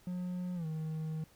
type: tone with pitch glide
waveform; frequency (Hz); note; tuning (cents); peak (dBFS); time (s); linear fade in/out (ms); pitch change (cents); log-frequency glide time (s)
triangle; 180 to 157.61; F#3 to D#3; -47 to +23; -33; 0.07-1.24; 2; -230; 0.55-0.66
effects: pink hiss -64 dBFS RMS until 1.35 s